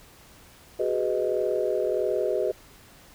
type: chord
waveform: sine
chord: G# minor seventh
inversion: third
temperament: just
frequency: 373.8 / 415.3 / 498.4 / 623 Hz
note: F#4 / G#4 / B4 / D#5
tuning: +18 / 0 / +16 / +2 cents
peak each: -28 dBFS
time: 0.79-2.52 s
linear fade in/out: 10 ms
effects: tanh soft clip ceiling -12 dBFS + pink hiss -52 dBFS RMS until 3.14 s